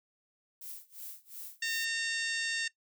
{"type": "noise with tremolo", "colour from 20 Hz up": "violet", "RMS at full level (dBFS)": -43, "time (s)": [0.61, 1.85], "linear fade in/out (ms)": 5, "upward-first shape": "sine", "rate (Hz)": 2.8, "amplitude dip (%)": 95}
{"type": "harmonic tone", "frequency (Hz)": 913, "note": "A#5", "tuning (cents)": -36, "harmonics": [2, 3, 4, 5, 6, 7, 8, 9], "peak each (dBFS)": [-34, -38, -40, -42, -44, -45, -46, -47], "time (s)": [1.62, 2.68], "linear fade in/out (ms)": 5}
{"effects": ["noise-tail reverb RT60 0.1 s tail -18 dB re dry"]}